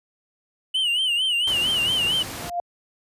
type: tone with vibrato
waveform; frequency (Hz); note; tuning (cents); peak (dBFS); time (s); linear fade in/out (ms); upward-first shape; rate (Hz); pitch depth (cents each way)
triangle; 2952; F#7; -5; -18; 0.74-2.23; 10; sine; 4.4; 110
type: noise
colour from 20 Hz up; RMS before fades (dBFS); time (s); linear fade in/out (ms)
pink; -33; 1.47-2.5; 5
type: tone with exponential growth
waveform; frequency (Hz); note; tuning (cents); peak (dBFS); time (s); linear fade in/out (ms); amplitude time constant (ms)
sine; 698.5; F5; 0; -20; 2.25-2.6; 2; 74
effects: high-pass 60 Hz 12 dB/octave + resampled to 32000 Hz